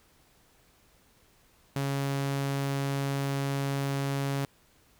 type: tone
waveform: sawtooth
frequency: 138.59 Hz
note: C#3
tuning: in tune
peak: -24 dBFS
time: 1.76-4.45 s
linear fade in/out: 2 ms
effects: pink hiss -63 dBFS RMS until 4.99 s